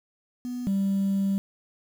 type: tone pair in turn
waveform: sine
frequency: 246.9 / 195.96 Hz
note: B3 / G3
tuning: 0 / 0 cents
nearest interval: major third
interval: 400 cents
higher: first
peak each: -29 / -20 dBFS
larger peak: second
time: 0.45-0.67 / 0.67-1.38 s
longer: second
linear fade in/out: 0 ms
effects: tanh soft clip ceiling -20 dBFS + 8-bit